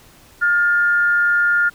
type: tone pair together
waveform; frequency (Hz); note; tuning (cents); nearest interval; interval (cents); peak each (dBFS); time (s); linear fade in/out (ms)
sine; 1415.8 / 1760; F6 / A6; +23 / 0; major third; 377; -13 / -25; 0.41-1.7; 20
effects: pink hiss -48 dBFS RMS until 1.74 s